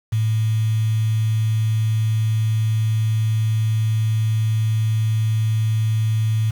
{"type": "tone with quantisation", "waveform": "sine", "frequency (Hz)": 110, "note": "A2", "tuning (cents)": 0, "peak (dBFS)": -16, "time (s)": [0.12, 6.51], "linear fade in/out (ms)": 10, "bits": 6, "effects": []}